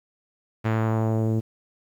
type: tone with low-pass filter sweep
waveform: sawtooth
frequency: 111.1 Hz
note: A2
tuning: 17 cents sharp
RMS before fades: -23 dBFS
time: 0.64-1.41 s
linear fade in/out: 20 ms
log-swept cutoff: 2200 to 340 Hz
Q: 1.2
effects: 9-bit